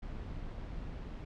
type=noise with amplitude modulation; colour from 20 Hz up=brown; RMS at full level=-40 dBFS; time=0.02-1.25 s; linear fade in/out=10 ms; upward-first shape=sine; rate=189 Hz; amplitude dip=45%; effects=low-pass 4000 Hz 12 dB/octave